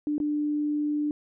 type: tone with dropouts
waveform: sine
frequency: 296.8 Hz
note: D4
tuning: 18 cents sharp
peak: -24 dBFS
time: 0.07-1.11 s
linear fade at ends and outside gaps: 1 ms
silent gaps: 0.181-0.201 s
effects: none